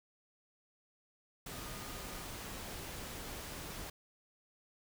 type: tone in noise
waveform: sine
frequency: 1226 Hz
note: D#6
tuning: 26 cents flat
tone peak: -56 dBFS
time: 1.52-2.25 s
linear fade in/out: 5 ms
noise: pink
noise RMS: -45 dBFS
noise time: 1.46-3.9 s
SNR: -14 dB
effects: none